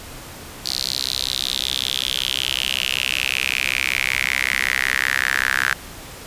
sawtooth tone with high-pass filter sweep, 65.3 Hz, C2, 3 cents flat, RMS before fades -22 dBFS, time 0.65-5.74 s, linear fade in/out 10 ms, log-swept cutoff 4400 to 1600 Hz, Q 5.6, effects pink hiss -37 dBFS RMS until 6.26 s + resampled to 32000 Hz

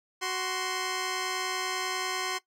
10% pulse tone pair together, 372.2 / 1046.5 Hz, F#4 / C6, +10 / 0 cents, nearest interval octave + tritone, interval 1790 cents, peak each -24 dBFS, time 0.21-2.39 s, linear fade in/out 20 ms, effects noise-tail reverb RT60 0.1 s tail -17 dB re dry + low-pass 11000 Hz 12 dB/octave

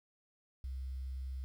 sine tone with quantisation, 65.41 Hz, C2, in tune, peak -38 dBFS, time 0.64-1.44 s, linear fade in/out 0 ms, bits 11, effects none

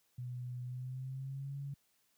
sine tone with pitch glide, 124 to 139.99 Hz, B2 to C#3, +7 to +17 cents, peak -39 dBFS, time 0.18-1.74 s, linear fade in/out 5 ms, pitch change +210 cents, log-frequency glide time 0.63-1.57 s, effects white hiss -75 dBFS RMS until 2.17 s + high-pass 60 Hz 12 dB/octave

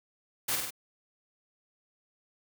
white noise with echo, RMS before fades -30 dBFS, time 0.48-0.56 s, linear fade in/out 10 ms, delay 49 ms, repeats 3, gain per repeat -3 dB, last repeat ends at 0.707 s, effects none

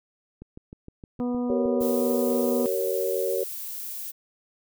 click train, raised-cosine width 3 ms, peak -28 dBFS, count 10, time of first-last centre 0.42-1.811 s, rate 6.47 Hz
harmonic tone, 245.1 Hz, B3, 13 cents flat, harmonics 1 / 2 / 3 / 4 / 5, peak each -25 / -32 / -40 / -43 / -47 dBFS, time 1.2-2.66 s, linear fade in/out 0 ms
sine chord, G diminished, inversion none, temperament equal with one note detuned, 382.2 / 466.2 / 554.4 Hz, G4 / Bb4 / Db5, -44 / 0 / 0 cents, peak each -28 dBFS, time 1.49-3.44 s, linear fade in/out 10 ms
violet noise, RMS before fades -35 dBFS, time 1.8-4.12 s, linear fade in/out 20 ms
effects none

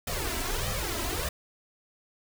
pink noise with flanger, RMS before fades -31 dBFS, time 0.07-1.29 s, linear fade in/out 5 ms, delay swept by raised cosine 1.6 to 3.1 ms, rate 1.6 Hz, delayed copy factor +0.9, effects none

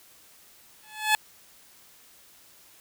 15% pulse tone with exponential growth, 859 Hz, A5, 42 cents flat, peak -10 dBFS, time 0.83-1.15 s, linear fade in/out 1 ms, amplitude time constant 68 ms, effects white hiss -55 dBFS RMS until 2.8 s

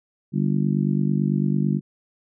harmonic tone, 49 Hz, G1, in tune, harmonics 3 / 4 / 5 / 6 / 7, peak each -22 / -22 / -28 / -32 / -33 dBFS, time 0.32-1.81 s, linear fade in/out 50 ms, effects none

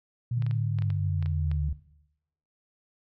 sine linear sweep, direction down, 120.5 to 71.9 Hz, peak -26 dBFS, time 0.31-1.73 s, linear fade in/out 5 ms
sine tone, 146.83 Hz, D3, in tune, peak -30 dBFS, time 0.37-1.69 s, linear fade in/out 5 ms
clicks, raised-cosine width 0.3 ms, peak -28 dBFS, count 9, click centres 0.423 / 0.465 / 0.511 / 0.787 / 0.822 / 0.903 / 1.226 / 1.26 / 1.515 s
effects noise-tail reverb RT60 0.8 s tail -17 dB re dry

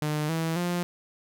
sawtooth tone with pitch steps, 151.2 / 162.99 / 175.7 Hz, D#3 / E3 / F3, -49 / -19 / +11 cents, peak -22 dBFS, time 0.02-0.83 s, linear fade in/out 0 ms, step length 270 ms, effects none

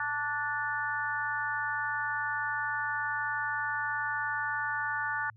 harmonic tone with a mistuned harmonic, 293.7 Hz, D4, in tune, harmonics 3 / 4 / 5 / 6, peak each -36 / -38 / -33 / -35 dBFS, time 0-5.3 s, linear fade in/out 2 ms, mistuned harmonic 4, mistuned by -19 cents, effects added 110 Hz sine -53 dBFS peak until 5.36 s

